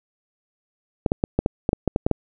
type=clicks; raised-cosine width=2 ms; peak=-5 dBFS; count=11; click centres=1.062 / 1.119 / 1.239 / 1.39 / 1.461 / 1.691 / 1.731 / 1.877 / 1.961 / 2.065 / 2.113 s; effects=none